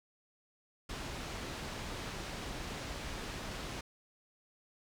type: low-pass noise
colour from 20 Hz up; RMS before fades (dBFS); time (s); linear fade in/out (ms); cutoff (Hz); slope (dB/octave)
pink; -42; 0.89-3.81; 5; 6100; 12
effects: none